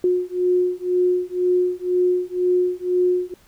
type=beating tone pair; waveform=sine; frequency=360 / 362 Hz; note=F#4 / F#4; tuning=-47 / -38 cents; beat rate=2 Hz; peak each=-20 dBFS; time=0.04-3.34 s; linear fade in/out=2 ms; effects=pink hiss -55 dBFS RMS until 3.47 s